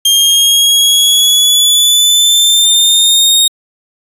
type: exponential sweep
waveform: sawtooth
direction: up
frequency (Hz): 3200 to 3729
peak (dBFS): -3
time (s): 0.05-3.48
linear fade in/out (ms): 5
effects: resampled to 32000 Hz